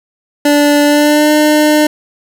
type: tone with pitch glide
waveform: 25% pulse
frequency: 291.5 to 302.3 Hz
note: D4 to D#4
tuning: -13 to -50 cents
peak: -3 dBFS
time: 0.45-1.87 s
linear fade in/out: 5 ms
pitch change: +63 cents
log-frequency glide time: 0.84-1.31 s
effects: none